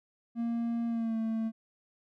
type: tone with pitch glide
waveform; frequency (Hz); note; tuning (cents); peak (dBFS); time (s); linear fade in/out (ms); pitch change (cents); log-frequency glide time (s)
triangle; 233.1 to 223.5; A#3 to A3; 0 to +27; -27; 0.35-1.52; 50; -73; 0.87-1.17
effects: none